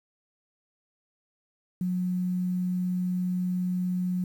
sine tone with quantisation, 181.5 Hz, F#3, 33 cents flat, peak -25 dBFS, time 1.81-4.24 s, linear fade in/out 2 ms, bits 9, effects none

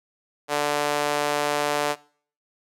sawtooth tone with high-pass filter, 146.83 Hz, D3, in tune, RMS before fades -24 dBFS, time 0.48-1.96 s, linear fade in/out 50 ms, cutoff 580 Hz, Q 1.4, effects noise-tail reverb RT60 0.5 s tail -22 dB re dry + low-pass 12000 Hz 12 dB/octave

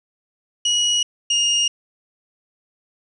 30% pulse tone pair in turn, 2908 / 2845 Hz, F#7 / F7, -31 / +31 cents, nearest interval unison, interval 38 cents, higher first, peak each -13 dBFS, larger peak neither, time 0.65-1.03 / 1.3-1.68 s, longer neither, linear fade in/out 5 ms, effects resampled to 22050 Hz + 8-bit

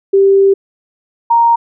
sine tone pair in turn, 392 / 932.3 Hz, G4 / A#5, 0 / 0 cents, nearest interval octave + minor third, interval 1500 cents, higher second, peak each -5 / -6 dBFS, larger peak first, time 0.13-0.54 / 1.3-1.56 s, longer first, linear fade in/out 10 ms, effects none

